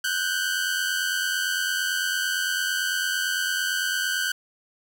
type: tone pair together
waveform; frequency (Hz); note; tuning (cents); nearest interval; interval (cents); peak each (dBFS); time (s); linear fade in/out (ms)
sawtooth; 1479.1 / 1568; F#6 / G6; -1 / 0; minor second; 101; -23; 0.04-4.32; 5
effects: none